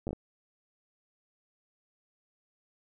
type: slowing click train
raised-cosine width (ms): 2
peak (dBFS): -22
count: 5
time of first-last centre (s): 0.07-0.131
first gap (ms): 9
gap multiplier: 1.36
effects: none